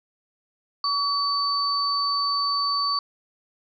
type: tone pair together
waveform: sine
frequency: 1135 / 4540 Hz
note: C#6 / C#8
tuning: +41 / +41 cents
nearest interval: 2 octaves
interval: 2400 cents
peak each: -24 dBFS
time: 0.84-2.99 s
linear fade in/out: 2 ms
effects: none